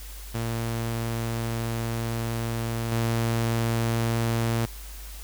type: tone with level steps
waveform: sawtooth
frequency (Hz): 115.2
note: A#2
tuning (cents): -20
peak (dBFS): -23 / -19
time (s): 0.34-4.66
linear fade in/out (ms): 10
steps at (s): 2.92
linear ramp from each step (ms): 2
effects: added 50 Hz sine -38 dBFS peak until 5.23 s + white hiss -45 dBFS RMS until 5.23 s